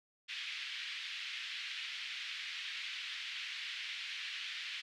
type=band-pass noise; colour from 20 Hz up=white; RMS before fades=-43 dBFS; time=0.28-4.82 s; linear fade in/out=20 ms; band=1900 to 3600 Hz; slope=24 dB/octave; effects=none